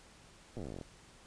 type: slowing click train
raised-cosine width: 2 ms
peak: -30 dBFS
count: 17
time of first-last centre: 0.57-0.813 s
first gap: 8 ms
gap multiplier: 1.08
effects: pink hiss -59 dBFS RMS until 1.26 s + resampled to 22050 Hz